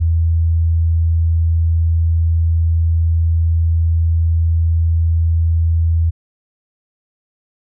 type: tone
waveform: sine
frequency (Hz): 82.41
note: E2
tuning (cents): 0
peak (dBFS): -11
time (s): 0-6.11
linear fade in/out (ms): 20
effects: none